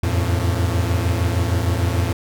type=tone cluster; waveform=45% pulse; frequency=85.3 / 91.9 / 111.3 Hz; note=F2 / F#2 / A2; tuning=-40 / -11 / +20 cents; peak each=-20 / -24 / -22 dBFS; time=0.03-2.13 s; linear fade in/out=5 ms; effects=none